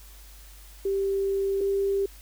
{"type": "tone pair in turn", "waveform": "sine", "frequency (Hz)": [392, 394.7], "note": ["G4", "G4"], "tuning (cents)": [0, 12], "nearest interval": "unison", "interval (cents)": 12, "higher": "second", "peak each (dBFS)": [-23, -22], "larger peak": "second", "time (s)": [[0.85, 1.61], [1.61, 2.06]], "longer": "first", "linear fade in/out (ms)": 5, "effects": ["added 50 Hz sine -46 dBFS peak until 2.21 s", "white hiss -52 dBFS RMS until 2.21 s"]}